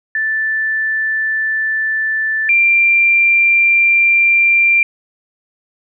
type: tone pair in turn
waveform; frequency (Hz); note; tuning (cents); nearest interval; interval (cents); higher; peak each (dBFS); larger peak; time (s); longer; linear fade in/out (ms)
sine; 1760 / 2372; A6 / D7; 0 / +17; perfect fourth; 517; second; -14 / -8; second; 0.15-2.49 / 2.49-4.83; neither; 2
effects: none